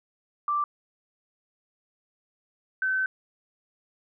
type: tone pair in turn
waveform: sine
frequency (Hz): 1174.7 / 1530.3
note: D6 / G6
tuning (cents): 0 / -42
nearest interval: perfect fourth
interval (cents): 458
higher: second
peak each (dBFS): -23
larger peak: neither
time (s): 0.48-0.64 / 2.82-3.06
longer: second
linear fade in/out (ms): 2
effects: none